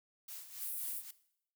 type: noise with tremolo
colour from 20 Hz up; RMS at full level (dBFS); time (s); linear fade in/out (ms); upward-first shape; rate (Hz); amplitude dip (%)
blue; -46; 0.28-1.11; 5; sine; 3.8; 65
type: high-pass noise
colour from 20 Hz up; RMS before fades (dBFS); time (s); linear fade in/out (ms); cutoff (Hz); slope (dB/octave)
white; -41; 0.58-1.03; 50; 8900; 48
effects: noise-tail reverb RT60 0.7 s tail -17 dB re dry